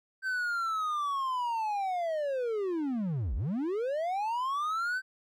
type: linear two-way sweep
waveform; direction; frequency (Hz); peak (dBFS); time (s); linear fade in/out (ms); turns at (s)
triangle; down then up; 1555 to 47 to 1555; -27; 0.22-5.02; 50; 3.35
effects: none